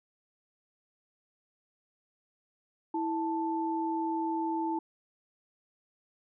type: tone pair together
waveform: sine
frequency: 327 / 880.1 Hz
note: E4 / A5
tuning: -14 / 0 cents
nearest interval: octave + perfect fourth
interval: 1714 cents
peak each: -31 / -32 dBFS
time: 2.94-4.79 s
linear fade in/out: 5 ms
effects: none